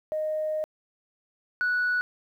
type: tone pair in turn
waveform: sine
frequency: 619 / 1473.9 Hz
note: D#5 / F#6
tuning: -9 / -7 cents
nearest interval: octave + minor third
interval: 1502 cents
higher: second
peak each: -25 / -21 dBFS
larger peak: second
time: 0.12-0.64 / 1.61-2.01 s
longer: first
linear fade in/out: 0 ms
effects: tanh soft clip ceiling -20 dBFS + 10-bit